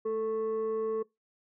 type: tone with frequency modulation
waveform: sine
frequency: 441.7 Hz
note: A4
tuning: 7 cents sharp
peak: -27 dBFS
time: 0.05-1.03 s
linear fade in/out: 10 ms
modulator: 659 Hz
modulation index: 0.36
effects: noise-tail reverb RT60 0.2 s tail -23 dB re dry + tanh soft clip ceiling -23 dBFS